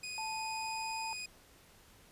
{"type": "tone", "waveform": "20% pulse", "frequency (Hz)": 2489, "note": "D#7", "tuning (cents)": 0, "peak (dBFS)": -35, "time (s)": [0.03, 1.26], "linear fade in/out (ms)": 5}
{"type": "tone with pitch glide", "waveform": "sine", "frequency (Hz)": [880, 891.8], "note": ["A5", "A5"], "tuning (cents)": [0, 23], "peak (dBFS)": -38, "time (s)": [0.18, 1.13], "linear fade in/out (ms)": 0, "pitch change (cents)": 23, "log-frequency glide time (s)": [0.29, 1.02]}
{"effects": ["pink hiss -61 dBFS RMS until 2.11 s", "resampled to 32000 Hz"]}